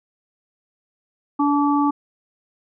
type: harmonic tone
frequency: 288.3 Hz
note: D4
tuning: 32 cents flat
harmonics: 1 / 3 / 4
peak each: -17 / -22 / -23 dBFS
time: 1.39-1.91 s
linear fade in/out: 10 ms
effects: none